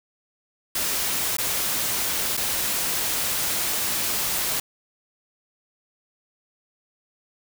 white noise with dropouts, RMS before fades -25 dBFS, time 0.75-4.6 s, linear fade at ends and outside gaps 5 ms, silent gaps 1.369-1.383 / 2.369-2.374 s, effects none

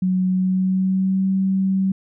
sine tone with pitch glide, 185 to 191.41 Hz, F#3 to G3, 0 to -41 cents, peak -16 dBFS, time 0.02-1.92 s, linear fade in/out 5 ms, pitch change +59 cents, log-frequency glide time 0.29-1.29 s, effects none

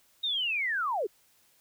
sine linear sweep, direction down, 3769 to 349 Hz, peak -27 dBFS, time 0.23-1.07 s, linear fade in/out 10 ms, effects white hiss -65 dBFS RMS until 1.6 s

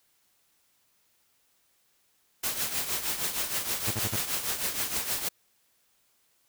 white noise with tremolo, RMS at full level -28 dBFS, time 2.43-5.29 s, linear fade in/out 10 ms, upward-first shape triangle, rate 6.4 Hz, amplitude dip 70%
sawtooth tone bursts, 106.7 Hz, G#2, 47 cents sharp, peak -25 dBFS, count 4, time 3.87-4.164 s, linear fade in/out 10 ms, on 42 ms, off 42 ms
effects white hiss -69 dBFS RMS until 6.48 s

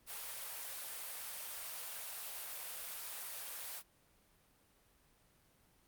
white high-pass noise, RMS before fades -45 dBFS, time 0.06-3.83 s, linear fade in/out 50 ms, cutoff 470 Hz, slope 48 dB/octave, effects pink hiss -70 dBFS RMS until 5.87 s + Opus 32 kbps

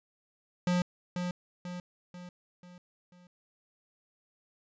square tone with echo, 178.2 Hz, F3, 35 cents sharp, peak -26 dBFS, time 0.67-0.82 s, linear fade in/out 2 ms, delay 490 ms, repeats 5, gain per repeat -6 dB, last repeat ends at 3.27 s, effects resampled to 16000 Hz

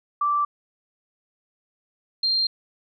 sine tone pair in turn, 1169 / 4186 Hz, D6 / C8, -8 / 0 cents, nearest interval octave + minor seventh, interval 2208 cents, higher second, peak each -19 dBFS, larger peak neither, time 0.21-0.45 / 2.23-2.47 s, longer neither, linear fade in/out 5 ms, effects none

